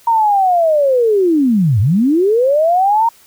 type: linear two-way sweep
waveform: sine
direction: down then up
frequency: 938 to 92.5 to 938 Hz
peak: -9 dBFS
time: 0.07-3.09 s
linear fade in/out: 5 ms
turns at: 1.8 s
effects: white hiss -47 dBFS RMS until 3.26 s